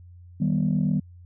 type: chord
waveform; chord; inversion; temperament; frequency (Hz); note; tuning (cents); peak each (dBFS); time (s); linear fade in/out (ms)
sine; Eb augmented; none; just; 155.56 / 194.45 / 243.1; Eb3 / G3 / B3; 0 / -14 / -27; -23 / -23 / -26; 0.4-1; 10
effects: tanh soft clip ceiling -14 dBFS + added 88 Hz sine -44 dBFS peak until 1.25 s